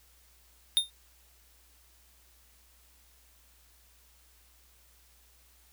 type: tone with exponential decay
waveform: square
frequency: 3652 Hz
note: A#7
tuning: 36 cents flat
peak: -18 dBFS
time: 0.77-0.9 s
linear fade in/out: 0 ms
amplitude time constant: 27 ms
effects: added 60 Hz sine -63 dBFS peak until 5.72 s + white hiss -63 dBFS RMS until 5.72 s